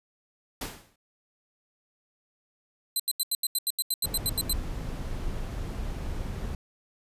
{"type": "noise with exponential decay", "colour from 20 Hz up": "pink", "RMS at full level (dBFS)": -31, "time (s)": [0.61, 0.96], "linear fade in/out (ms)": 5, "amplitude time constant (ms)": 75}
{"type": "tone bursts", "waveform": "10% pulse", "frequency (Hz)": 4058, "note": "B7", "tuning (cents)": 46, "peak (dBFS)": -17, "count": 14, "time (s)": [2.96, 4.53], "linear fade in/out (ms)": 2, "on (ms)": 36, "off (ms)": 82}
{"type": "noise", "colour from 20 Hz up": "brown", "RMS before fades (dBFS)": -33, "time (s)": [4.04, 6.55], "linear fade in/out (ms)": 2}
{"effects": ["resampled to 32000 Hz"]}